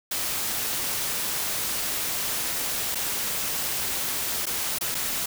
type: noise with dropouts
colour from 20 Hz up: white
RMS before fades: -28 dBFS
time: 0.11-5.26 s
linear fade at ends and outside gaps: 5 ms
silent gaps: 2.948-2.953 / 4.457-4.466 / 4.786-4.809 / 4.946-4.949 s
effects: none